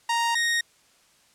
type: tone pair in turn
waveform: sawtooth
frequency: 932.3 / 1864.6 Hz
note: A#5 / A#6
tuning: 0 / 0 cents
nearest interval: octave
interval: 1200 cents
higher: second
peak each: -18 dBFS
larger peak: neither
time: 0.09-0.35 / 0.35-0.61 s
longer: neither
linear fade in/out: 5 ms
effects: white hiss -60 dBFS RMS until 1.34 s + low-pass 9000 Hz 12 dB/octave